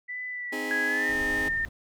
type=tone with vibrato; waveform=sine; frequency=1975.5 Hz; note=B6; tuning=in tune; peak=-32 dBFS; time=0.08-1.13 s; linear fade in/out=20 ms; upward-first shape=sine; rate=1.6 Hz; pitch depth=21 cents each way
type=chord; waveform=sawtooth; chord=Ab major; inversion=first; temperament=just; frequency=259.6 / 311.5 / 415.3 Hz; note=C4 / Eb4 / Ab4; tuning=-13 / +2 / 0 cents; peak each=-32 dBFS; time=0.52-1.49 s; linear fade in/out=10 ms
type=tone with pitch glide; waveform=sine; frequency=1663 to 1813.5 Hz; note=G#6 to A#6; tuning=+2 to -48 cents; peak=-25 dBFS; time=0.71-1.65 s; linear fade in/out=0 ms; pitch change=+150 cents; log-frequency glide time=0.87-1.07 s
type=noise; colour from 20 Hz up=brown; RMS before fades=-41 dBFS; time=1.09-1.69 s; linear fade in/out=5 ms
effects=none